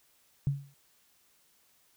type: tone with exponential decay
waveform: sine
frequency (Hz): 140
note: C#3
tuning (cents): +18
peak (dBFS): -22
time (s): 0.47-0.74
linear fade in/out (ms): 0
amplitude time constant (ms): 57
effects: white hiss -67 dBFS RMS until 1.96 s